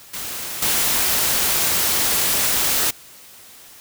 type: noise with level steps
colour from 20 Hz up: white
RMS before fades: -29 / -19 dBFS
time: 0.13-2.91 s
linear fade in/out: 10 ms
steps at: 0.62 s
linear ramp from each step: 5 ms
effects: white hiss -44 dBFS RMS until 3.8 s